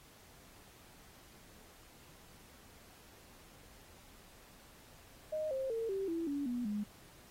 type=tone with pitch steps; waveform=sine; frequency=620 / 530.5 / 453.9 / 388.3 / 332.2 / 284.3 / 243.2 / 208.1 Hz; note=D#5 / C5 / A#4 / G4 / E4 / C#4 / B3 / G#3; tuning=-6 / +24 / -46 / -16 / +13 / +44 / -26 / +4 cents; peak=-34 dBFS; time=5.32-6.84 s; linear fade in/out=10 ms; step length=190 ms; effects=pink hiss -60 dBFS RMS until 7.3 s + AAC 48 kbps